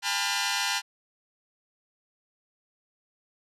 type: tone cluster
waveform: 10% pulse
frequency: 805 / 892 / 999 / 1412 Hz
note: G5 / A5 / B5 / F6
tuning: +46 / +23 / +20 / +19 cents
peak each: -23 dBFS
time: 0.02-0.82 s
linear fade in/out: 50 ms
effects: low-pass 10000 Hz 12 dB/octave